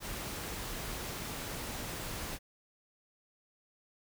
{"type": "noise", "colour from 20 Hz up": "pink", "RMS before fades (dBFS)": -40, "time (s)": [0, 2.39], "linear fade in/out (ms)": 50, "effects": []}